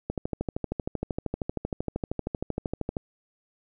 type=click train; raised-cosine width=2 ms; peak=-15 dBFS; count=38; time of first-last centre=0.1-2.968 s; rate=12.9 Hz; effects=none